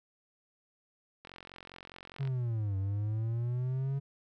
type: click train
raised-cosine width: 0.3 ms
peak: -31 dBFS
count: 47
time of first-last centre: 1.25-2.274 s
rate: 44.9 Hz
type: linear two-way sweep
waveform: triangle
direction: down then up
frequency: 139.5 to 95.4 to 139.5 Hz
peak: -28 dBFS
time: 2.19-4 s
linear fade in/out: 20 ms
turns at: 2.77 s
effects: none